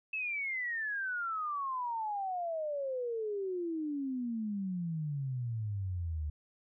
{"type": "exponential sweep", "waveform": "sine", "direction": "down", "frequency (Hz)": [2637, 73.42], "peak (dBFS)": -33, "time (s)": [0.13, 6.3], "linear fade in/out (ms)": 5, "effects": []}